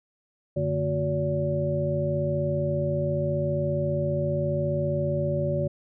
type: tone cluster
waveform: sine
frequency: 92.9 / 147.7 / 228.5 / 364.5 / 572 Hz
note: F#2 / D3 / A#3 / F#4 / D5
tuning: +7 / +10 / -34 / -26 / -46 cents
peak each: -34 / -27 / -35 / -32 / -27 dBFS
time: 0.56-5.68 s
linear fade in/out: 10 ms
effects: none